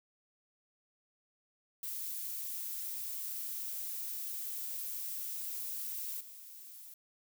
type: noise with level steps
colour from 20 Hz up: violet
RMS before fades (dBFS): -40 / -51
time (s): 1.83-6.94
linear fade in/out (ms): 2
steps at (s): 6.2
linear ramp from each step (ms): 10
effects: none